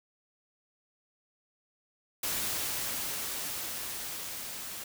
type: noise with level ramp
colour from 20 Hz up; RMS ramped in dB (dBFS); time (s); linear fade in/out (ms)
white; -32 to -41; 2.23-4.84; 5
effects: none